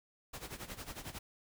pink noise with tremolo, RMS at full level -43 dBFS, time 0.33-1.19 s, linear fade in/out 10 ms, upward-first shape sine, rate 11 Hz, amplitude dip 80%, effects none

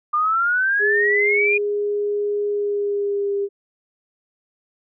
sine exponential sweep, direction up, 1193 to 2458 Hz, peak -16 dBFS, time 0.13-1.58 s, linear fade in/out 10 ms
sine tone with pitch glide, 411.8 to 401.2 Hz, G#4 to G4, -15 to +40 cents, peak -19 dBFS, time 0.79-3.49 s, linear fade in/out 50 ms, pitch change -45 cents, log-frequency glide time 2.48-3.35 s
effects none

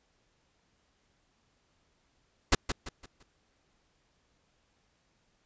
pink noise with echo, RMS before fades -21 dBFS, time 2.52-2.55 s, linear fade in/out 5 ms, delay 170 ms, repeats 4, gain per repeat -9 dB, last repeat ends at 3.23 s, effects pink hiss -72 dBFS RMS until 5.45 s + resampled to 16000 Hz

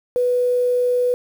sine tone with quantisation, 493.9 Hz, B4, in tune, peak -15 dBFS, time 0.16-1.14 s, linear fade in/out 0 ms, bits 7, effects none

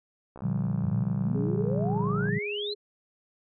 click train, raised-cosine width 1 ms, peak -30 dBFS, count 126, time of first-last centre 0.36-2.286 s, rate 64.9 Hz
sine chord, G minor seventh, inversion first, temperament equal, 116.54 / 146.83 / 174.61 / 196 Hz, Bb2 / D3 / F3 / G3, 0 / 0 / 0 / 0 cents, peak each -31 dBFS, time 0.42-2.39 s, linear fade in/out 10 ms
sine exponential sweep, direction up, 86.5 to 4200 Hz, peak -32 dBFS, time 0.83-2.74 s, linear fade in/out 10 ms
sine tone with pitch glide, 415.3 to 412.9 Hz, G#4 to G#4, 0 to -10 cents, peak -32 dBFS, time 1.34-2.75 s, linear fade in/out 20 ms, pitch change -10 cents, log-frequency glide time 1.68-2.17 s
effects none

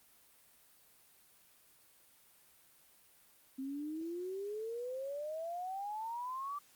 sine exponential sweep, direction up, 261.6 to 1174.7 Hz, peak -38 dBFS, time 3.58-6.59 s, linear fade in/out 10 ms, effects white hiss -65 dBFS RMS until 6.75 s + Opus 32 kbps

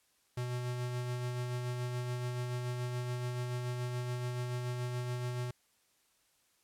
square tone with tremolo, 123.47 Hz, B2, in tune, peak -34 dBFS, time 0.37-5.51 s, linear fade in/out 5 ms, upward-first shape sine, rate 7 Hz, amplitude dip 30%, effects white hiss -72 dBFS RMS until 6.63 s + low-pass 12000 Hz 12 dB/octave

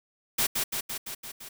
white noise with echo, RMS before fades -25 dBFS, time 0.38-0.47 s, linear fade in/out 10 ms, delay 170 ms, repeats 6, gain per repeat -3 dB, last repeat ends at 1.49 s, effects none

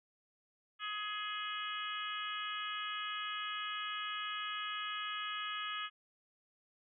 harmonic tone with a mistuned harmonic, 420 Hz, G#4, 19 cents sharp, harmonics 3 / 4 / 5 / 6 / 7 / 8, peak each -41 / -45 / -48 / -48 / -44 / -47 dBFS, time 0.79-5.9 s, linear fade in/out 50 ms, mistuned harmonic 8, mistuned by -28 cents, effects none

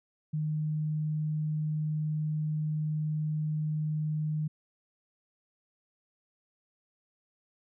sine tone, 153.5 Hz, D#3, 23 cents flat, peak -28 dBFS, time 0.33-4.48 s, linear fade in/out 10 ms, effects none

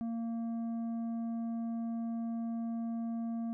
triangle tone with tanh clipping, 230 Hz, A#3, 23 cents flat, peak -35 dBFS, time 0.01-3.53 s, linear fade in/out 0 ms, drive 11 dB, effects none

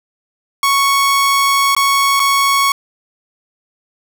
sawtooth tone with dropouts, 1108.7 Hz, C#6, in tune, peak -7 dBFS, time 0.63-2.72 s, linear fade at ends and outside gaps 2 ms, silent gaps 1.75-1.765 / 2.196-2.2 s, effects none

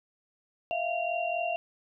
sine tone cluster, 652 / 696 / 2761 Hz, E5 / F5 / F7, -19 / -6 / -20 cents, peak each -33 / -30 / -35 dBFS, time 0.71-1.56 s, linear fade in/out 0 ms, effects none

